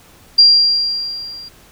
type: tone with level ramp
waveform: sine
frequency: 4763 Hz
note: D8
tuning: 24 cents sharp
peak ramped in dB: -3 to -31 dBFS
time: 0.38-1.49 s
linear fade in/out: 10 ms
effects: pink hiss -46 dBFS RMS until 1.71 s